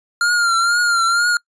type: tone with vibrato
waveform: square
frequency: 1396.9 Hz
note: F6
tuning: in tune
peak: -14 dBFS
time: 0.21-1.37 s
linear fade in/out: 2 ms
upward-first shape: triangle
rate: 2.1 Hz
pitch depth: 62 cents each way
effects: noise-tail reverb RT60 0.1 s tail -25 dB re dry + resampled to 22050 Hz